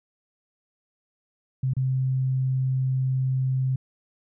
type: tone with dropouts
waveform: sine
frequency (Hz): 130.81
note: C3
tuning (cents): 0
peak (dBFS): -21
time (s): 1.63-3.76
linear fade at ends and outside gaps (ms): 5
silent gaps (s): 1.736-1.766
effects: none